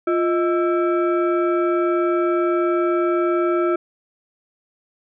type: tone with frequency modulation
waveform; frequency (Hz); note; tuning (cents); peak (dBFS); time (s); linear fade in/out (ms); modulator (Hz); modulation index
sine; 349.2; F4; 0; -16; 0.07-3.76; 5; 977; 0.83
effects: none